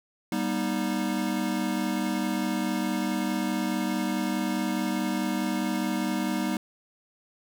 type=chord; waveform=square; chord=G augmented; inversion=none; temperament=equal with one note detuned; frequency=196 / 240.7 / 311.1 Hz; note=G3 / B3 / D#4; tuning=0 / -44 / 0 cents; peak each=-31 dBFS; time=0.32-6.57 s; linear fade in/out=2 ms; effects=none